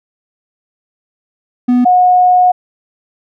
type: tone pair in turn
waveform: triangle / sine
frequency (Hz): 246.9 / 726.3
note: B3 / F#5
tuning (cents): 0 / -32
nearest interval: octave + perfect fifth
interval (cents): 1868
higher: second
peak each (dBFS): -5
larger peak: neither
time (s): 1.68-1.85 / 1.85-2.52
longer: second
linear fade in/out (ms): 10
effects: none